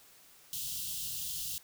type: band-stop noise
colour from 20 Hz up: white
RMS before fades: -38 dBFS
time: 0.53-1.58 s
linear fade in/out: 0 ms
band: 190 to 2800 Hz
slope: 96 dB/octave
effects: white hiss -59 dBFS RMS until 1.63 s